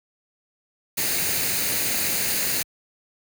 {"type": "noise with comb filter", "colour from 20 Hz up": "white", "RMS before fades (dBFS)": -24, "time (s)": [0.97, 2.63], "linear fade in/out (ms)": 10, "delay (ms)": 0.45, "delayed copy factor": 0.5, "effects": ["high-pass 60 Hz 12 dB/octave"]}